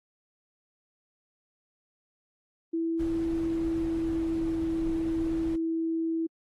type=tone with pitch glide; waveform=sine; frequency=329.6 to 326.9 Hz; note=E4 to E4; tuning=0 to -14 cents; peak=-26 dBFS; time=2.73-6.27 s; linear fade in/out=10 ms; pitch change=-14 cents; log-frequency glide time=3.31-4.59 s
type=noise; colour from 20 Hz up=brown; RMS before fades=-39 dBFS; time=2.99-5.56 s; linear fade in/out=5 ms
effects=AAC 32 kbps